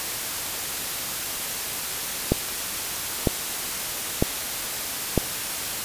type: click train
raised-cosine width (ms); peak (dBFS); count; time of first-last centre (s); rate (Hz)
2; -4; 4; 2.32-5.177; 1.05
effects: white hiss -29 dBFS RMS until 5.84 s + resampled to 32000 Hz